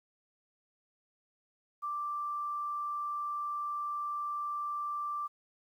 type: tone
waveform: sine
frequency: 1176 Hz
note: D6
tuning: 2 cents sharp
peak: -33 dBFS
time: 1.82-5.28 s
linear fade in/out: 20 ms
effects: 11-bit